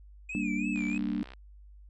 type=tone with vibrato; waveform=triangle; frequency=2461 Hz; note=D#7; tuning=20 cents flat; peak=-34 dBFS; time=0.29-0.98 s; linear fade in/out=5 ms; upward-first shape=sine; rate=3.1 Hz; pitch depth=110 cents each way
type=chord; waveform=sine; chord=G minor; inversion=none; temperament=equal; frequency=196 / 233.1 / 293.7 Hz; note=G3 / Bb3 / D4; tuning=0 / 0 / 0 cents; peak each=-33 dBFS; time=0.35-1.23 s; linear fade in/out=0 ms
type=click train; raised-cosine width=0.3 ms; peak=-31 dBFS; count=38; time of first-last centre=0.76-1.335 s; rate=64.3 Hz
effects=added 50 Hz sine -49 dBFS peak until 1.89 s + resampled to 24000 Hz